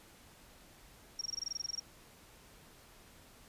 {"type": "tone bursts", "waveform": "sine", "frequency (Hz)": 5588, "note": "F8", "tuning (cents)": 0, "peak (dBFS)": -34, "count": 14, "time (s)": [1.19, 1.798], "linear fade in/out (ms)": 5, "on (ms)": 23, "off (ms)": 22, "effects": ["pink hiss -59 dBFS RMS until 3.48 s", "resampled to 32000 Hz"]}